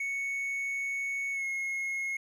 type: tone with pitch glide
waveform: triangle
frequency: 2217 to 2164 Hz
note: C#7 to C#7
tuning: 0 to -42 cents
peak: -29 dBFS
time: 0-2.17 s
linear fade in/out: 5 ms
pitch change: -42 cents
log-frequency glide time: 1.32-1.45 s
effects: none